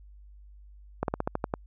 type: slowing click train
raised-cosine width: 1 ms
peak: -13 dBFS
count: 8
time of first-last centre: 1.03-1.539 s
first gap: 52 ms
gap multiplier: 1.11
effects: added 50 Hz sine -48 dBFS peak until 1.66 s